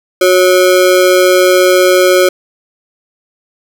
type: ring-modulated tone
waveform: square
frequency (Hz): 458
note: A#4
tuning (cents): -31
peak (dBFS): -3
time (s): 0.21-2.29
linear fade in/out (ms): 5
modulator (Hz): 92.9
effects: none